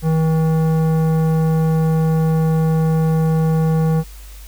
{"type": "tone with tanh clipping", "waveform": "triangle", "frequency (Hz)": 160, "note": "D#3", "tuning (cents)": 49, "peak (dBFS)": -15, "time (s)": [0.02, 4.04], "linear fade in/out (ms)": 50, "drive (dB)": 18, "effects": ["added 50 Hz sine -34 dBFS peak until 4.47 s", "white hiss -44 dBFS RMS until 4.47 s"]}